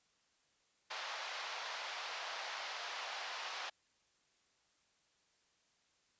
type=band-pass noise; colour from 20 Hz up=pink; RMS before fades=-44 dBFS; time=0.9-3.7 s; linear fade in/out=10 ms; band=690 to 5200 Hz; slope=24 dB/octave; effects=white hiss -75 dBFS RMS until 6.19 s + resampled to 16000 Hz